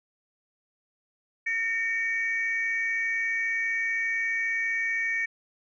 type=tone pair together; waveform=sine; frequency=1828 / 2263 Hz; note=A#6 / C#7; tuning=-34 / +35 cents; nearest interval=major third; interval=369 cents; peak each=-27 dBFS; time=1.46-5.26 s; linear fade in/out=10 ms; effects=tanh soft clip ceiling -19 dBFS